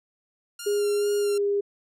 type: tone with vibrato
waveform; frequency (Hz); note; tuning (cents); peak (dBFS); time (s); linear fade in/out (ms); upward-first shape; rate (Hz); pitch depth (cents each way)
5% pulse; 1396.9; F6; 0; -23; 0.59-1.38; 5; sine; 2.3; 31
type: tone with pitch glide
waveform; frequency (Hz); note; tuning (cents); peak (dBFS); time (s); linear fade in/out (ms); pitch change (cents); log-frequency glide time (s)
sine; 410 to 404.4; G#4 to G#4; -22 to -46; -21; 0.66-1.61; 10; -24; 1.15-1.47
effects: low-pass 11000 Hz 12 dB/octave